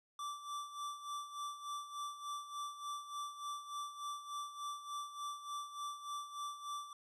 square tone with tremolo, 1167 Hz, D6, 11 cents flat, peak -40 dBFS, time 0.19-6.93 s, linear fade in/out 2 ms, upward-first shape sine, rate 3.4 Hz, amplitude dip 70%, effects low-pass 10000 Hz 12 dB/octave

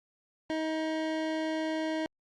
25% pulse tone, 316.3 Hz, D#4, 29 cents sharp, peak -26 dBFS, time 0.5-2.06 s, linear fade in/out 0 ms, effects low-pass 4000 Hz 12 dB/octave + Opus 48 kbps

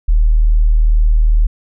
sine tone, 38.85 Hz, D#1, 2 cents flat, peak -7 dBFS, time 0.08-1.47 s, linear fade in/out 10 ms, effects none

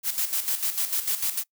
blue noise with tremolo, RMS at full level -25 dBFS, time 0.03-1.44 s, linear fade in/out 50 ms, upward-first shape square, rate 6.7 Hz, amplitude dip 65%, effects noise-tail reverb RT60 0.1 s tail -23 dB re dry

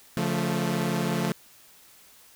sawtooth chord, Db augmented, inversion none, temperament equal with one note detuned, 141.26 / 174.61 / 220 Hz, Db3 / F3 / A3, +33 / 0 / 0 cents, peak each -27 / -24 / -25 dBFS, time 0.17-1.32 s, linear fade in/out 0 ms, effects white hiss -54 dBFS RMS until 2.35 s

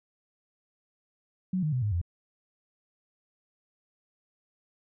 sine tone with pitch steps, 185.3 / 153.14 / 126.56 / 104.6 / 86.45 Hz, F#3 / D#3 / B2 / G#2 / F2, +3 / -27 / +43 / +13 / -17 cents, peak -25 dBFS, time 1.53-2.015 s, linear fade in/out 5 ms, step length 97 ms, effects none

